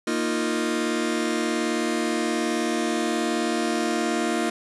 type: chord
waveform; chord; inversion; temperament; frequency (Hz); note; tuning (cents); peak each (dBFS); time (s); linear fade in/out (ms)
sawtooth; Bb suspended fourth; none; just; 233.1 / 310.8 / 349.6; Bb3 / Eb4 / F4; 0 / -2 / +2; -23; 0.07-4.5; 5
effects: resampled to 24000 Hz + 7-bit